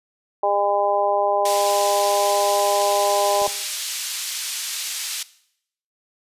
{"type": "harmonic tone", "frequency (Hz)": 202.3, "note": "G#3", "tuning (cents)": -45, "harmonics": [2, 3, 4, 5], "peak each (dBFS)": [-26, -21, -20, -26], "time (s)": [0.43, 3.47], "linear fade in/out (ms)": 5}
{"type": "band-pass noise", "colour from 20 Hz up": "pink", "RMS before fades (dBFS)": -28, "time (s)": [1.45, 5.23], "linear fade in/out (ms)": 5, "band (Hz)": [3500, 11000], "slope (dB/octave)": 12}
{"type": "clicks", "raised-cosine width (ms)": 2, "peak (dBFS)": -26, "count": 2, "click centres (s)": [3.418, 3.477]}
{"effects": ["noise-tail reverb RT60 0.7 s tail -18 dB re dry", "resampled to 32000 Hz"]}